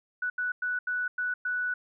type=tone bursts at uneven times; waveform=sine; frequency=1480 Hz; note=F#6; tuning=in tune; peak=-27 dBFS; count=6; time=0.22-0.3 / 0.38-0.52 / 0.62-0.79 / 0.87-1.08 / 1.18-1.34 / 1.45-1.74 s; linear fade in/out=5 ms; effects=none